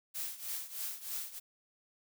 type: noise with tremolo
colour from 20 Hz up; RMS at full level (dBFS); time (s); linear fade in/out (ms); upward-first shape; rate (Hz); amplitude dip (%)
blue; -37; 0.14-1.4; 20; triangle; 3.2; 85
effects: none

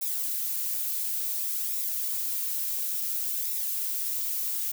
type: noise with flanger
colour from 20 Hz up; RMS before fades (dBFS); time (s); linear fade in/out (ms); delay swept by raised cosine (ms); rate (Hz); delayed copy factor
violet; -30; 0.01-4.72; 10; 0.64 to 4.94; 0.57; -0.5
effects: none

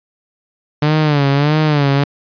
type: tone with vibrato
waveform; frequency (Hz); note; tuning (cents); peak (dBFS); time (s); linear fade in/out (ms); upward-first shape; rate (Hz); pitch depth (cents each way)
sawtooth; 146.83; D3; 0; -7; 0.82-2.04; 5; sine; 1.6; 100
effects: resampled to 11025 Hz

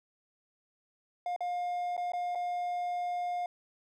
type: tone with dropouts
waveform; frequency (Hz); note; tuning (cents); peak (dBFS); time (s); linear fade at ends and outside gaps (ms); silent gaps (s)
triangle; 710; F5; +28; -29; 1.26-3.46; 2; 1.363-1.406 / 1.967-1.977 / 2.12-2.134 / 2.35-2.355
effects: none

